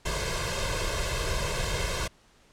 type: noise with comb filter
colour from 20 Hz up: pink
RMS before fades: -29 dBFS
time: 0.05-2.08 s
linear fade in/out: 10 ms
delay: 1.9 ms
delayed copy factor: +0.95
effects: pink hiss -60 dBFS RMS until 2.52 s + low-pass 8000 Hz 12 dB/octave